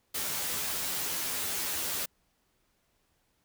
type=noise with comb filter; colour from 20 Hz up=white; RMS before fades=-33 dBFS; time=0.14-2.06 s; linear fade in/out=10 ms; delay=12 ms; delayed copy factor=+0.85; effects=pink hiss -73 dBFS RMS until 3.44 s